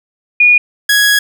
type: tone pair in turn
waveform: sine / sawtooth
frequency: 2446 / 1665.4 Hz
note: D#7 / G#6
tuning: -30 / +4 cents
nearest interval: perfect fifth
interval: 666 cents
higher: first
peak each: -4 dBFS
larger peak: neither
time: 0.4-0.58 / 0.89-1.19 s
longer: second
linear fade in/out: 5 ms
effects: none